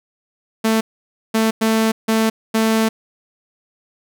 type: tone bursts at uneven times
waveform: sawtooth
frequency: 222 Hz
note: A3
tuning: 16 cents sharp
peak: -10 dBFS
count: 5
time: 0.64-0.81 / 1.34-1.51 / 1.61-1.92 / 2.08-2.3 / 2.54-2.89 s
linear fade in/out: 10 ms
effects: none